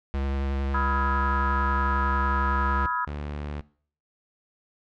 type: tone with vibrato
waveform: square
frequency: 68.5 Hz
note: C#2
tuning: 20 cents flat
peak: -26 dBFS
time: 0.14-2.86 s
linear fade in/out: 0 ms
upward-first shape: sine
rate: 11 Hz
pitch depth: 17 cents each way
type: chord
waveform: sine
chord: F half-diminished seventh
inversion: second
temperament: equal with one note detuned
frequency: 987.8 / 1272.9 / 1396.9 / 1661.2 Hz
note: Cb6 / Eb6 / F6 / Ab6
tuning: 0 / +39 / 0 / 0 cents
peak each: -28 / -28 / -34 / -32 dBFS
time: 0.74-3.05 s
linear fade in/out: 5 ms
type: tone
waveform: sawtooth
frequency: 73.42 Hz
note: D2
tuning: in tune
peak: -27 dBFS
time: 3.07-3.61 s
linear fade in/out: 5 ms
effects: noise-tail reverb RT60 0.5 s tail -21 dB re dry + low-pass 3000 Hz 12 dB/octave